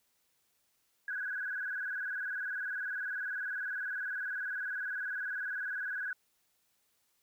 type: tone with vibrato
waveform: sine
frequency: 1568 Hz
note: G6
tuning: in tune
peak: -34 dBFS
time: 1.08-6.13 s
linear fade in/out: 2 ms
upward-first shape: square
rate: 20 Hz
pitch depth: 85 cents each way
effects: white hiss -75 dBFS RMS until 7.22 s